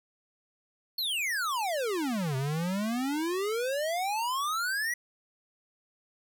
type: exponential two-way sweep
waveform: square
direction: down then up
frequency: 4435 to 129 to 1968 Hz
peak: -29 dBFS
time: 0.98-4.94 s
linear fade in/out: 5 ms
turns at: 2.36 s
effects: none